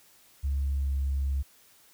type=tone with pitch glide; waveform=sine; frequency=69.3 to 68.54 Hz; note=C#2 to C#2; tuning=0 to -19 cents; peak=-24 dBFS; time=0.43-1.43 s; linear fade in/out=20 ms; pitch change=-19 cents; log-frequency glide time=0.75-0.92 s; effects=tanh soft clip ceiling -22 dBFS + white hiss -59 dBFS RMS until 1.93 s